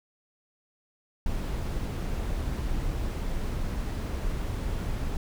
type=noise; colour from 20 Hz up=brown; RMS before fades=-30 dBFS; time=1.26-5.17 s; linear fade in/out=2 ms; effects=none